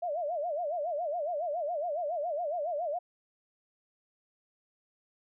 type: tone with vibrato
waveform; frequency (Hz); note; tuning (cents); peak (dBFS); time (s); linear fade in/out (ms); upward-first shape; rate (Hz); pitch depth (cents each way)
sine; 641; E5; -49; -30; 0.02-2.99; 10; sine; 7.2; 200
effects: none